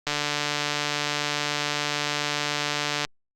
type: click train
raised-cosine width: 0.2 ms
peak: -8 dBFS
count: 439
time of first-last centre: 0.07-3.05 s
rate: 147 Hz
effects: Opus 48 kbps